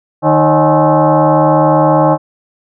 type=tone with frequency modulation; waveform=sine; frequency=153.4 Hz; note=D#3; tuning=24 cents flat; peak=-6 dBFS; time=0.22-2.18 s; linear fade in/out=50 ms; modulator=232 Hz; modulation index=3.8; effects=none